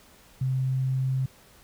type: tone with pitch glide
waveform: sine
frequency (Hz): 130.81 to 131.64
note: C3 to C3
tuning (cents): 0 to +11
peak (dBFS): -23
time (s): 0.41-1.26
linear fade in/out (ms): 5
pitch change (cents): +11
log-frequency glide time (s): 0.51-1.11
effects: pink hiss -55 dBFS RMS until 1.63 s